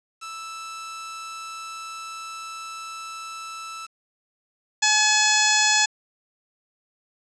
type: tone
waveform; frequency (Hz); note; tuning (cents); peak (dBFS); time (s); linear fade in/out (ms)
sawtooth; 1318.5; E6; 0; -30; 0.21-3.87; 20
type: harmonic tone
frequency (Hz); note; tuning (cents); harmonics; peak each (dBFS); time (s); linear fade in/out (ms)
852; G#5; +44; 1 / 2 / 3 / 4 / 5 / 6 / 7 / 8 / 9; -25 / -23 / -25 / -26 / -27 / -26 / -29 / -24 / -29; 4.82-5.86; 10
effects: resampled to 22050 Hz + 8-bit